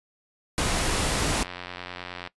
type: noise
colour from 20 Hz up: pink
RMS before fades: -25 dBFS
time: 0.58-1.43 s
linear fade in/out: 0 ms
type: click train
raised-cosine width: 0.3 ms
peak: -19 dBFS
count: 81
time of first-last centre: 1.38-2.274 s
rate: 89.5 Hz
effects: noise-tail reverb RT60 0.1 s tail -19 dB re dry + resampled to 24000 Hz